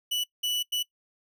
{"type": "tone bursts at uneven times", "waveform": "40% pulse", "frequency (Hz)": 2960, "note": "F#7", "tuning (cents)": 0, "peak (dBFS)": -25, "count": 3, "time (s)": [[0.11, 0.24], [0.43, 0.63], [0.72, 0.83]], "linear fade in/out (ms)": 10, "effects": ["noise-tail reverb RT60 0.1 s tail -21 dB re dry"]}